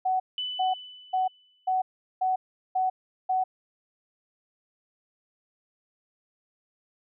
sine tone bursts, 748 Hz, F#5, 19 cents sharp, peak -22 dBFS, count 7, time 0.05-3.44 s, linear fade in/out 10 ms, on 150 ms, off 390 ms
sine tone with exponential decay, 2994 Hz, F#7, 20 cents sharp, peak -27 dBFS, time 0.38-1.72 s, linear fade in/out 1 ms, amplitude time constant 290 ms
effects none

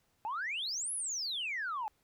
sine exponential two-way sweep, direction up then down, 824 to 11210 to 824 Hz, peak -33 dBFS, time 0.25-1.88 s, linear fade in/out 0 ms, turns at 0.93 s, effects tanh soft clip ceiling -30 dBFS + pink hiss -74 dBFS RMS until 2.03 s

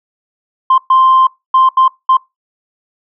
sine tone bursts at uneven times, 1046.5 Hz, C6, in tune, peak -4 dBFS, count 5, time 0.7-0.78 / 0.9-1.27 / 1.54-1.69 / 1.77-1.88 / 2.09-2.17 s, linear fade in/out 5 ms, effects noise-tail reverb RT60 0.2 s tail -23 dB re dry + tanh soft clip ceiling -2 dBFS

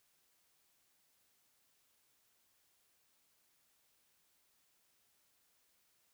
silence, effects white hiss -75 dBFS RMS until 6.13 s

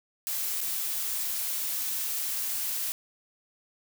blue noise with dropouts, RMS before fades -31 dBFS, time 0.27-2.92 s, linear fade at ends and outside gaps 0 ms, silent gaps 0.606-0.613 s, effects none

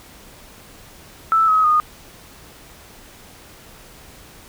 sine tone with pitch steps, 1318.5 / 1273.6 / 1230.2 Hz, E6 / D#6 / D#6, 0 / +40 / -20 cents, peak -12 dBFS, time 1.32-1.8 s, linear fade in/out 0 ms, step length 160 ms, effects pink hiss -44 dBFS RMS until 4.48 s

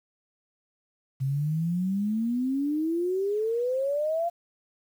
sine exponential sweep, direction up, 130.81 to 698.5 Hz, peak -24 dBFS, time 1.2-4.3 s, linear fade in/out 20 ms, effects 9-bit

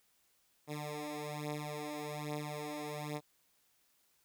10% pulse beating tone pair, 148.5 / 149.7 Hz, D3 / D3, +20 / +33 cents, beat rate 1.2 Hz, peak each -35 / -33 dBFS, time 0.67-3.21 s, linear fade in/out 50 ms, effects white hiss -73 dBFS RMS until 4.24 s

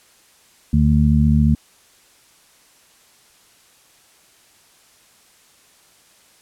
harmonic tone, 74.3 Hz, D2, 21 cents sharp, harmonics 1 / 2 / 3, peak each -16 / -16 / -16 dBFS, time 0.73-1.55 s, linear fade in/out 5 ms, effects white hiss -53 dBFS RMS until 6.41 s + low-pass 11000 Hz 12 dB/octave

